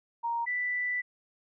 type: tone pair in turn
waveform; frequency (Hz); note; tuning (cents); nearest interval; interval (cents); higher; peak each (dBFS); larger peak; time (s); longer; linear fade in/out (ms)
sine; 934 / 1979.1; A#5 / B6; +3 / +3; octave + minor second; 1300; second; -28; neither; 0.23-0.46 / 0.46-1.02; second; 20
effects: none